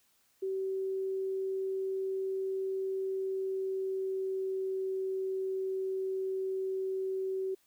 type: tone with pitch glide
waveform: sine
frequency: 383 to 380.6 Hz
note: G4 to F#4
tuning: -40 to +49 cents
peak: -31 dBFS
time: 0.42-7.55 s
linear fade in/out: 10 ms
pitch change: -11 cents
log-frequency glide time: 2.99-4.89 s
effects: white hiss -70 dBFS RMS until 7.66 s